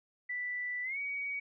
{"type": "tone with pitch glide", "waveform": "sine", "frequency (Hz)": [1975.5, 2256], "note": ["B6", "C#7"], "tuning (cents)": [0, 30], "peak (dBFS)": -34, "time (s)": [0.29, 1.4], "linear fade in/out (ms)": 10, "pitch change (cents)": 230, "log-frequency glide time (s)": [0.83, 0.98], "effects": []}